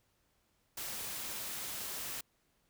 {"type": "noise", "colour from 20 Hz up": "white", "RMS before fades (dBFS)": -41, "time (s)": [0.77, 2.21], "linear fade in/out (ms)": 5, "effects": ["pink hiss -75 dBFS RMS until 2.69 s"]}